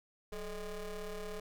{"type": "ring-modulated tone", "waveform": "35% pulse", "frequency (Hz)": 204.6, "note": "G#3", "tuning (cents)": -26, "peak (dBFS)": -35, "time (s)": [0.32, 1.4], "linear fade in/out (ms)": 5, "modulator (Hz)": 223, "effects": []}